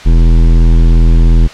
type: tone with hard clipping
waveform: sine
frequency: 41.42 Hz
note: E1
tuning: 9 cents sharp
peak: -5 dBFS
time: 0.05-1.48 s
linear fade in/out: 20 ms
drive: 14 dB
effects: white hiss -30 dBFS RMS until 1.53 s + low-pass 4000 Hz 12 dB/octave